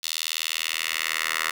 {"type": "tone with high-pass filter sweep", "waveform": "10% pulse", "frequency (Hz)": 79.9, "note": "D#2", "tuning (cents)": 47, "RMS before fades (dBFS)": -28, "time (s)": [0.03, 1.51], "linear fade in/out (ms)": 5, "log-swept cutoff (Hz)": [3900, 1600], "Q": 1.8, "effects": []}